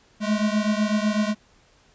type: beating tone pair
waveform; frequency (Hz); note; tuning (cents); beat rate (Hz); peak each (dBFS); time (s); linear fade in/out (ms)
square; 208.7 / 216.7; G#3 / A3; +9 / -26; 8; -23 / -25; 0.2-1.35; 50
effects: pink hiss -58 dBFS RMS until 1.94 s + resampled to 16000 Hz